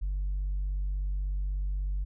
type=tone; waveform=sine; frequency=48.2 Hz; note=G1; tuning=28 cents flat; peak=-26 dBFS; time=0.01-2.05 s; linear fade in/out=20 ms; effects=tanh soft clip ceiling -26 dBFS